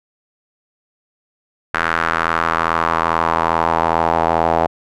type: tone with band-pass filter sweep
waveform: sawtooth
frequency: 82.41 Hz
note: E2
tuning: in tune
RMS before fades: -17 dBFS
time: 1.74-4.67 s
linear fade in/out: 5 ms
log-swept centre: 1500 to 740 Hz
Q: 2.8
effects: none